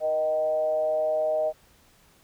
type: tone with frequency modulation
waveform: sine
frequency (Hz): 622.3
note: D#5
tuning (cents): 0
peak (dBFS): -22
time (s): 0-1.53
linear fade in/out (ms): 50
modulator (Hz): 149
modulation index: 0.49
effects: pink hiss -59 dBFS RMS until 2.23 s